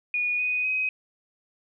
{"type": "tone with pitch steps", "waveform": "sine", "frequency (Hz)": [2454, 2488, 2523], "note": ["D#7", "D#7", "D#7"], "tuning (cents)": [-25, -1, 23], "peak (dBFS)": -23, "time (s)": [0.14, 0.89], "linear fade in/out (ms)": 2, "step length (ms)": 250, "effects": []}